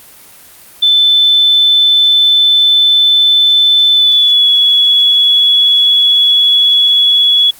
sine tone with pitch glide, 3520 to 3379 Hz, A7 to G#7, 0 to +29 cents, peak -5 dBFS, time 0.82-7.51 s, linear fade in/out 10 ms, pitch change -71 cents, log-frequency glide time 3.94-4.47 s, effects white hiss -38 dBFS RMS until 7.59 s + Opus 32 kbps

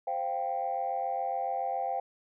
sine chord, C suspended fourth, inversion none, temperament just, 523.3 / 697.7 / 784.9 Hz, C5 / F5 / G5, 0 / -2 / +2 cents, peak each -36 / -33 / -31 dBFS, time 0.07-2 s, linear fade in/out 5 ms, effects tanh soft clip ceiling -22 dBFS

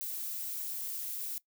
violet noise, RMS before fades -38 dBFS, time 0.01-1.38 s, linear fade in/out 0 ms, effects noise-tail reverb RT60 0.1 s tail -19 dB re dry

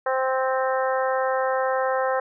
harmonic tone, 261.6 Hz, C4, in tune, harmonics 2 / 3 / 4 / 5 / 6 / 7, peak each -23 / -27 / -29 / -31 / -33 / -34 dBFS, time 0.06-2.2 s, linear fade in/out 5 ms, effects none

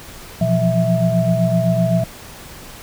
sine tone cluster, 121.8 / 170.5 / 178.3 / 655 Hz, B2 / F3 / F3 / E5, -24 / -41 / +36 / -11 cents, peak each -19 dBFS, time 0.41-2.04 s, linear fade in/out 5 ms, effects pink hiss -37 dBFS RMS until 2.82 s

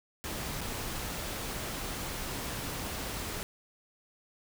pink noise with dropouts, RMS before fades -37 dBFS, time 0.24-3.43 s, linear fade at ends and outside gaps 0 ms, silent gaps 0.608-0.614 s, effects none

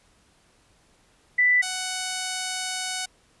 sine / 5% pulse tone pair in turn, 1984 / 743.2 Hz, B6 / F#5, +7 / +7 cents, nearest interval octave + perfect fourth, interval 1700 cents, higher first, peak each -16 dBFS, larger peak neither, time 1.38-1.62 / 1.62-3.06 s, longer second, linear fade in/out 10 ms, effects pink hiss -61 dBFS RMS until 3.4 s + resampled to 24000 Hz

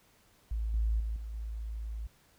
sine tone with level steps, 55 Hz, A1, in tune, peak -30 / -26 / -31 / -37 / -35 dBFS, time 0.51-2.07 s, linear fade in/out 5 ms, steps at 0.74 / 1 / 1.16 / 1.34 s, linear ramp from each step 2 ms, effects pink hiss -65 dBFS RMS until 2.38 s

